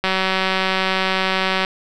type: click train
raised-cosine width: 0.3 ms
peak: -3 dBFS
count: 305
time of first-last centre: 0.04-1.648 s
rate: 189 Hz
effects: none